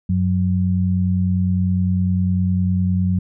sine tone pair together, 93.62 / 183.5 Hz, F#2 / F#3, +21 / -14 cents, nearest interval octave, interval 1165 cents, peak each -18 dBFS, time 0.09-3.19 s, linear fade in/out 5 ms, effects none

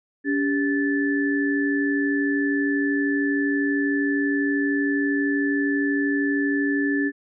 sine tone cluster, 283.6 / 396.3 / 1747 Hz, C#4 / G4 / A6, +40 / +19 / -13 cents, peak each -21 / -29 / -26 dBFS, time 0.24-7.12 s, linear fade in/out 50 ms, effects none

